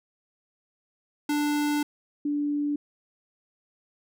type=tone pair in turn; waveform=square / sine; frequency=294.5 / 291.6 Hz; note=D4 / D4; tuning=+5 / -12 cents; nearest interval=unison; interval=17 cents; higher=first; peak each=-24 dBFS; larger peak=neither; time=1.29-1.83 / 2.25-2.76 s; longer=first; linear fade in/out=5 ms; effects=none